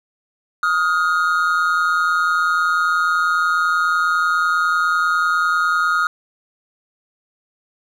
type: tone pair together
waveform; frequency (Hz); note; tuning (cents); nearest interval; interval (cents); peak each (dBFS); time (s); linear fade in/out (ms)
triangle; 1251.9 / 1422; D#6 / F6; +10 / +31; major second; 221; -16; 0.63-6.07; 2
effects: none